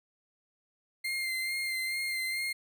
35% pulse tone with vibrato, 2100 Hz, C7, 6 cents sharp, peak -29 dBFS, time 1.04-2.53 s, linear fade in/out 10 ms, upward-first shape sine, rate 2.3 Hz, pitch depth 28 cents each way, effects none

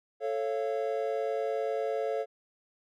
triangle chord, A augmented, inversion none, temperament just, 440 / 550 / 687.5 Hz, A4 / C#5 / E#5, 0 / -14 / -27 cents, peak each -30 / -31 / -33 dBFS, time 0.2-2.26 s, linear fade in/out 50 ms, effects none

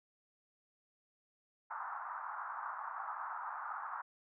white band-pass noise, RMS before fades -43 dBFS, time 1.7-4.02 s, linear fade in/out 10 ms, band 810 to 1400 Hz, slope 48 dB/octave, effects none

